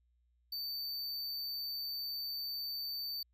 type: tone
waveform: square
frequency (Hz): 4571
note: D8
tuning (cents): -48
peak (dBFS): -38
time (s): 0.52-3.23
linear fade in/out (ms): 5
effects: added 60 Hz sine -70 dBFS peak until 3.33 s